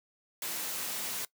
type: noise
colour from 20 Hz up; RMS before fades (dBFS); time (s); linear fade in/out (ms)
white; -36; 0.42-1.25; 2
effects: noise-tail reverb RT60 0.1 s tail -20 dB re dry + high-pass 150 Hz 12 dB/octave